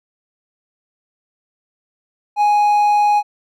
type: tone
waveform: triangle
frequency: 830.6 Hz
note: G#5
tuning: in tune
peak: -9 dBFS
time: 2.36-3.23 s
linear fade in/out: 50 ms
effects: none